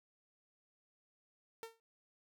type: tone with exponential decay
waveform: sawtooth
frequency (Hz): 454.1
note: A#4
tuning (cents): -45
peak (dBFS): -38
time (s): 1.63-1.8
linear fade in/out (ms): 0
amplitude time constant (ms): 35
effects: none